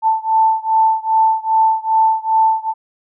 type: beating tone pair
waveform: sine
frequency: 884 / 886.5 Hz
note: A5 / A5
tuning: +8 / +13 cents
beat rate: 2.5 Hz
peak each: -14 / -15 dBFS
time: 0.02-2.74 s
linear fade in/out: 50 ms
effects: none